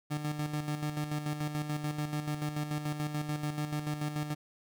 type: tone with tremolo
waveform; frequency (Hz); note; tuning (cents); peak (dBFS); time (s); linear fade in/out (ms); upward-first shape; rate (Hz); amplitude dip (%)
30% pulse; 149.7; D3; +33; -28; 0.1-4.35; 20; square; 6.9; 55
effects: none